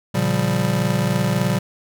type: chord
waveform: square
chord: G half-diminished seventh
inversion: first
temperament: just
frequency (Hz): 117.6 / 141.12 / 176.4 / 196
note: Bb2 / Db3 / F3 / G3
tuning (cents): +16 / +31 / +18 / 0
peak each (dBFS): -24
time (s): 0.14-1.59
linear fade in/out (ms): 10
effects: none